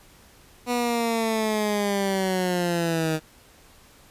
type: linear sweep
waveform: 15% pulse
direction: down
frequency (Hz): 245.7 to 155.56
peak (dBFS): -16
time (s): 0.66-3.2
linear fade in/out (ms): 50
effects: pink hiss -53 dBFS RMS until 4.1 s + resampled to 32000 Hz